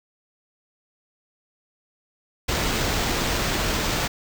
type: noise with sample-and-hold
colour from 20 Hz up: pink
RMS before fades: -24 dBFS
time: 2.48-4.08 s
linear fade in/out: 10 ms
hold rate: 11025 Hz
effects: none